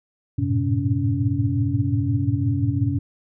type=tone cluster; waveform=sine; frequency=93.9 / 108.6 / 114.3 / 131.1 / 282.5 Hz; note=F#2 / A2 / A#2 / C3 / C#4; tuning=+26 / -22 / -34 / +4 / +33 cents; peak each=-25 dBFS; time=0.38-2.99 s; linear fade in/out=10 ms; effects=none